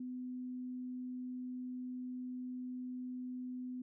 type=tone; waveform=sine; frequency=251.7 Hz; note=B3; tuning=33 cents sharp; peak=-40 dBFS; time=0-3.82 s; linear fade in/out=5 ms; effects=none